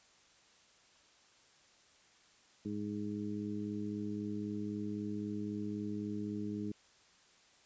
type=harmonic tone; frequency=103.83 Hz; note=G#2; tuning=in tune; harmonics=1 / 2 / 3 / 4; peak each=-46 / -39 / -41 / -47 dBFS; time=2.65-6.72 s; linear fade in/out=5 ms; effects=white hiss -65 dBFS RMS until 7.65 s + resampled to 16000 Hz